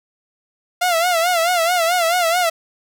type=tone with vibrato; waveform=sawtooth; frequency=690 Hz; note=F5; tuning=21 cents flat; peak=-11 dBFS; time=0.81-2.5 s; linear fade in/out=10 ms; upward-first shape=sine; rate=4.6 Hz; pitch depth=100 cents each way; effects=none